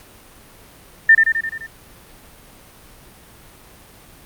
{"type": "tone with echo", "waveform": "sine", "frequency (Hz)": 1800, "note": "A6", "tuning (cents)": 39, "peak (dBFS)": -5, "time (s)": [1.09, 1.15], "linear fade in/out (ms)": 5, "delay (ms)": 86, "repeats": 6, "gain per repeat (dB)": -4, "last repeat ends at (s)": 1.666, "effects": ["pink hiss -45 dBFS RMS until 4.25 s", "Opus 48 kbps"]}